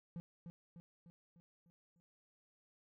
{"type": "tone with echo", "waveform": "triangle", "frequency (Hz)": 170.8, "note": "F3", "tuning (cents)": -38, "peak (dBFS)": -40, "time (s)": [0.16, 0.2], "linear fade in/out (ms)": 0, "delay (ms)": 300, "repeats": 6, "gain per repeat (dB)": -5, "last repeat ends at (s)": 2, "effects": []}